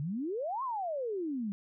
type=exponential two-way sweep; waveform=sine; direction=up then down; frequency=135 to 1100 to 193.1 Hz; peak=-32 dBFS; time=0-1.52 s; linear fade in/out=0 ms; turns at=0.63 s; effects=none